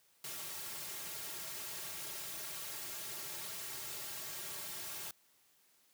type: noise with comb filter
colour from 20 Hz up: white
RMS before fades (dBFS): -44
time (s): 0.24-5.11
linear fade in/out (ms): 2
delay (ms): 4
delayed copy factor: -1
effects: white hiss -70 dBFS RMS until 5.93 s + high-pass 100 Hz 12 dB/octave